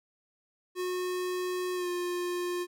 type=tone with pitch glide; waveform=square; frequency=363.5 to 354.6 Hz; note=F#4 to F4; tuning=-31 to +26 cents; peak=-31 dBFS; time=0.75-2.67 s; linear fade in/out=50 ms; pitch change=-43 cents; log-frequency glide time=1.75-1.88 s; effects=none